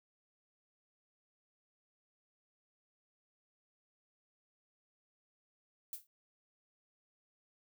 violet noise with exponential decay, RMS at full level -39 dBFS, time 5.93-6.07 s, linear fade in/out 1 ms, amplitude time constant 29 ms, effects none

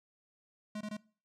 square tone bursts, 211.5 Hz, G#3, 32 cents sharp, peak -38 dBFS, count 3, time 0.75-0.969 s, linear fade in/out 5 ms, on 59 ms, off 21 ms, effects noise-tail reverb RT60 0.4 s tail -21 dB re dry + low-pass 8000 Hz 12 dB/octave

